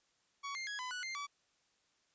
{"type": "tone with pitch steps", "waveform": "sawtooth", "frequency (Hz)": [1123, 2109, 1666, 1006, 1476, 2097, 1146], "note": ["C#6", "C7", "G#6", "B5", "F#6", "C7", "D6"], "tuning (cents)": [22, 13, 5, 32, -5, 3, -43], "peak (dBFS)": -36, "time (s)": [0.43, 1.27], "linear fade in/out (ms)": 20, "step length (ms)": 120, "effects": ["white hiss -75 dBFS RMS until 2.14 s", "resampled to 16000 Hz"]}